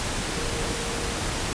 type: tone in noise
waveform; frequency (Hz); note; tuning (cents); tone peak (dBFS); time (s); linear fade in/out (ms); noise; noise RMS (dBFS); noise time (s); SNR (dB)
sine; 466.2; A#4; 0; -36; 0.36-1.15; 0; pink; -28; 0-1.53; -11
effects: resampled to 22050 Hz